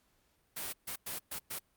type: noise bursts at uneven times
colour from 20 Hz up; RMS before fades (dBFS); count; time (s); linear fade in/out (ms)
white; -39; 5; 0.56-0.73 / 0.87-0.96 / 1.06-1.19 / 1.31-1.39 / 1.5-1.59; 10
effects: pink hiss -73 dBFS RMS until 1.76 s + Opus 48 kbps